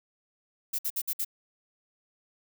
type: noise bursts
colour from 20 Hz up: violet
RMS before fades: -30 dBFS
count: 5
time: 0.73-1.248 s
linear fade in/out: 10 ms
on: 58 ms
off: 57 ms
effects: none